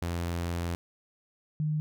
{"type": "tone pair in turn", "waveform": ["sawtooth", "sine"], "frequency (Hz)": [85.8, 152.88], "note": ["F2", "D#3"], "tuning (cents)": [-30, -30], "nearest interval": "minor seventh", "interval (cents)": 1000, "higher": "second", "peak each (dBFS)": -26, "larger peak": "neither", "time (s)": [[0.02, 0.75], [1.6, 1.8]], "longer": "first", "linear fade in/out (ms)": 0, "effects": []}